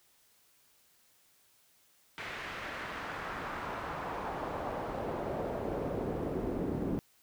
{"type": "noise with band-pass filter sweep", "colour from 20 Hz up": "brown", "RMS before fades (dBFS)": -37, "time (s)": [2.18, 6.99], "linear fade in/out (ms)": 0, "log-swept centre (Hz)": [2200, 310], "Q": 1.4, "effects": ["white hiss -67 dBFS RMS until 7.22 s"]}